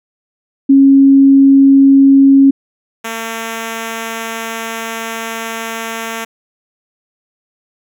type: tone pair in turn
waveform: sine / 5% pulse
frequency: 273.5 / 226.4 Hz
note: C#4 / A3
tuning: -23 / +50 cents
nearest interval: minor third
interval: 327 cents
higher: first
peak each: -3 / -9 dBFS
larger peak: first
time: 0.69-2.51 / 3.04-6.25 s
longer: second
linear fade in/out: 10 ms
effects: none